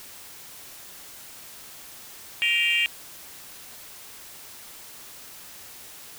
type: tone cluster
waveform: sine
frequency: 1887 / 2341 / 2508 / 2782 / 3180 Hz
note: A#6 / D7 / D#7 / F7 / G7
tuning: +21 / -6 / +13 / -7 / +24 cents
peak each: -29 / -24 / -28 / -22 / -28 dBFS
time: 2.42-2.86 s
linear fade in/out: 0 ms
effects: tanh soft clip ceiling -14 dBFS + white hiss -44 dBFS RMS until 6.18 s

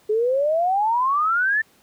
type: exponential sweep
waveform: sine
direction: up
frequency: 416.5 to 1800 Hz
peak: -17 dBFS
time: 0.09-1.62 s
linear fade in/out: 10 ms
effects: pink hiss -57 dBFS RMS until 1.82 s + high-pass 100 Hz 12 dB/octave

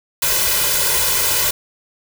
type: noise with comb filter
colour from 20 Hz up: white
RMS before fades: -17 dBFS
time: 0.22-1.51 s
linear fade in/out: 5 ms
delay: 2 ms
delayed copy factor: +0.9
effects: none

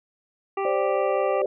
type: harmonic tone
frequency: 392 Hz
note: G4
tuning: in tune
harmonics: 1 / 2 / 3 / 5 / 6 / 7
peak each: -26 / -29 / -31 / -41 / -42 / -41 dBFS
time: 0.57-1.42 s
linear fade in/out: 5 ms
type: chord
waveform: sine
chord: G suspended fourth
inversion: none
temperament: just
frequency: 392 / 522.7 / 588 Hz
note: G4 / C5 / D5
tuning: 0 / -2 / +2 cents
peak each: -25 dBFS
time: 0.65-1.46 s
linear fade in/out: 2 ms
effects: none

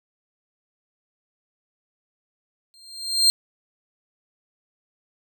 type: tone with exponential growth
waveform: 35% pulse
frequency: 4186 Hz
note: C8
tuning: in tune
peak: -10 dBFS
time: 2.74-3.3 s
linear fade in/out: 0 ms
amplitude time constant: 120 ms
effects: none

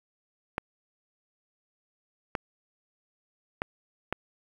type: clicks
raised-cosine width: 0.5 ms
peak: -13 dBFS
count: 4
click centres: 0.581 / 2.352 / 3.619 / 4.126 s
effects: 7-bit

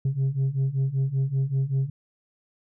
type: beating tone pair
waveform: sine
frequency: 132 / 137.2 Hz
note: C3 / C#3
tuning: +16 / -17 cents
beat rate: 5.2 Hz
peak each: -24 / -22 dBFS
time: 0.05-1.9 s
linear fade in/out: 5 ms
effects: tanh soft clip ceiling -19 dBFS

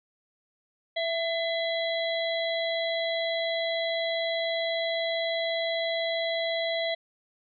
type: harmonic tone with a mistuned harmonic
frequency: 663 Hz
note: E5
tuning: 10 cents sharp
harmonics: 1 / 3 / 5 / 6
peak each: -28 / -33 / -35 / -36 dBFS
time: 0.96-6.95 s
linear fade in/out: 10 ms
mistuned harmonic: 3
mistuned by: +26 cents
effects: none

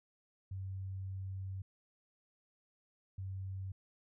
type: tone bursts at uneven times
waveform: sine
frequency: 95.5 Hz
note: G2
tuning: 45 cents flat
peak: -39 dBFS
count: 2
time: 0.51-1.62 / 3.18-3.72 s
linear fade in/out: 5 ms
effects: none

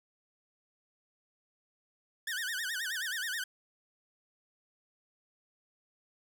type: tone with vibrato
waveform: sawtooth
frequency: 1661.2 Hz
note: G#6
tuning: in tune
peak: -30 dBFS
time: 2.27-3.44 s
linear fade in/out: 5 ms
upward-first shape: sine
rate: 9.4 Hz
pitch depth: 210 cents each way
effects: none

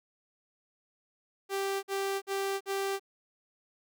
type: tone bursts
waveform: sawtooth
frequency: 392 Hz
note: G4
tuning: in tune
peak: -26 dBFS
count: 4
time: 1.49-2.997 s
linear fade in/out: 50 ms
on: 340 ms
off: 49 ms
effects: none

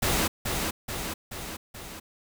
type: noise with echo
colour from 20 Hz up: pink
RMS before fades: -25 dBFS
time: 0.02-0.28 s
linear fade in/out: 10 ms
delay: 430 ms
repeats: 4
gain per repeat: -4 dB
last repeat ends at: 2 s
effects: none

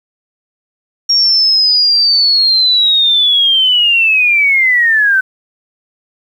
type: linear sweep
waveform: sine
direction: down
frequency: 5588 to 1510 Hz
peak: -7 dBFS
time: 1.09-5.21 s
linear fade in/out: 10 ms
effects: 7-bit

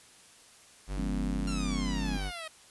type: tone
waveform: square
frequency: 49 Hz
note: G1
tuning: in tune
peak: -33 dBFS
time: 0.87-2.32 s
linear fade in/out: 50 ms
type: chord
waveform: sine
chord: C# dominant seventh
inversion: first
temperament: equal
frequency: 174.61 / 207.7 / 246.9 / 277.2 Hz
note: E#3 / G#3 / B3 / C#4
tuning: 0 / 0 / 0 / 0 cents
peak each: -37 dBFS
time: 0.97-2.17 s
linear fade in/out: 5 ms
type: exponential sweep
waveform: 10% pulse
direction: down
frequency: 1400 to 623 Hz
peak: -30 dBFS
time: 1.47-2.48 s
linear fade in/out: 5 ms
effects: white hiss -56 dBFS RMS until 2.7 s + resampled to 24000 Hz

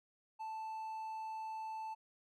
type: tone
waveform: triangle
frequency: 880 Hz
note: A5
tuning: in tune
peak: -39 dBFS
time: 0.39-1.95 s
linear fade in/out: 20 ms
effects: none

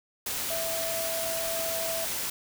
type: tone in noise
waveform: sine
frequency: 659.3 Hz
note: E5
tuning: in tune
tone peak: -32 dBFS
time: 0.5-2.05 s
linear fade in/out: 5 ms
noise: white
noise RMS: -32 dBFS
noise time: 0.26-2.3 s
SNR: -3 dB
effects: none

